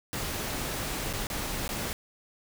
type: noise with dropouts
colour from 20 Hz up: pink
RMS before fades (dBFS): -33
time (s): 0.13-1.93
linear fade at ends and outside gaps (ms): 0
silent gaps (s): 1.129-1.136 / 1.269-1.301 / 1.678-1.691
effects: none